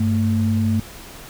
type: tone pair together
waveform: sine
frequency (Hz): 99.11 / 222.5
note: G2 / A3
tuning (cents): +20 / +20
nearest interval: octave + major second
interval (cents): 1400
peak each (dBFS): -18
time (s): 0-0.8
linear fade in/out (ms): 5
effects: tanh soft clip ceiling -8 dBFS + pink hiss -39 dBFS RMS until 1.29 s